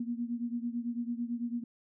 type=beating tone pair; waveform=sine; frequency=235 / 244 Hz; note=A#3 / B3; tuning=+14 / -21 cents; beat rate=9 Hz; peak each=-34 / -37 dBFS; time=0-1.64 s; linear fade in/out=5 ms; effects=none